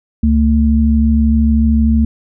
sine tone pair together, 70.36 / 224.1 Hz, C#2 / A3, +26 / +32 cents, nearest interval octave + minor sixth, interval 2006 cents, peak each -11 dBFS, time 0.23-2.05 s, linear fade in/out 5 ms, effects none

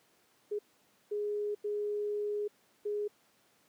sine tone bursts at uneven times, 415.3 Hz, G#4, in tune, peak -31 dBFS, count 4, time 0.51-0.59 / 1.11-1.55 / 1.64-2.48 / 2.85-3.08 s, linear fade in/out 10 ms, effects pink hiss -68 dBFS RMS until 3.68 s + high-pass 200 Hz 12 dB/octave

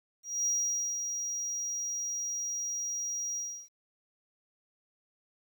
triangle tone with ADSR envelope, 5730 Hz, F8, 44 cents sharp, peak -25 dBFS, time 0.23-3.69 s, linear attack 230 ms, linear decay 510 ms, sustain -6 dB, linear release 320 ms, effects 11-bit

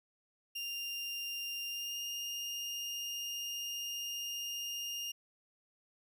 30% pulse tone with pitch glide, 2794 to 2825 Hz, F7 to F7, 0 to +19 cents, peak -35 dBFS, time 0.55-5.12 s, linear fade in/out 10 ms, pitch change +19 cents, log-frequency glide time 1.69-1.98 s, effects none

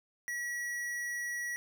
sine tone with hard clipping, 1927 Hz, B6, 43 cents flat, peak -36 dBFS, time 0.28-1.56 s, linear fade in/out 0 ms, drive 13 dB, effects none

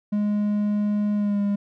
triangle tone with pitch glide, 207.7 to 202.6 Hz, G#3 to G#3, 0 to -43 cents, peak -18 dBFS, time 0.12-1.56 s, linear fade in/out 10 ms, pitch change -43 cents, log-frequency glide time 1.15-1.4 s, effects none

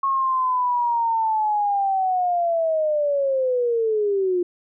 sine linear sweep, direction down, 1095 to 349.2 Hz, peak -18 dBFS, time 0.03-4.43 s, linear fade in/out 5 ms, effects none

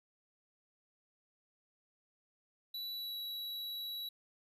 square tone with pitch glide, 3946 to 3912 Hz, B7 to B7, -2 to -17 cents, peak -40 dBFS, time 2.74-4.09 s, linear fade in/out 5 ms, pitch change -15 cents, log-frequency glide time 2.93-3.17 s, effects none

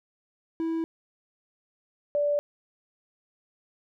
triangle / sine tone pair in turn, 327 / 582.6 Hz, E4 / D5, -14 / -14 cents, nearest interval minor seventh, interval 1000 cents, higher second, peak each -24 / -22 dBFS, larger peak second, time 0.6-0.84 / 2.15-2.39 s, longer neither, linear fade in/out 0 ms, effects none

